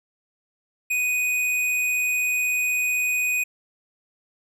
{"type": "tone with hard clipping", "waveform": "triangle", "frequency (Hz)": 2489, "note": "D#7", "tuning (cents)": 0, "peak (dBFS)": -22, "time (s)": [0.9, 3.44], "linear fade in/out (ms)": 10, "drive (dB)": 17, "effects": []}